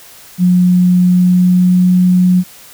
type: tone with pitch glide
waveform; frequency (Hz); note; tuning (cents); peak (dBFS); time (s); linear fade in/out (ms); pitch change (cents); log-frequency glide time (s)
sine; 180 to 181.46; F#3 to F#3; -47 to -33; -6; 0.38-2.44; 50; +14; 1.06-1.87
effects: white hiss -38 dBFS RMS until 2.73 s